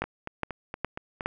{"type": "two click trains", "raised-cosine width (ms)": 0.5, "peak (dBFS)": [-19, -12], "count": [6, 4], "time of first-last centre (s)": [[0.04, 1.208], [0.02, 1.26]], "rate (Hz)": [4.28, 2.42], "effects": []}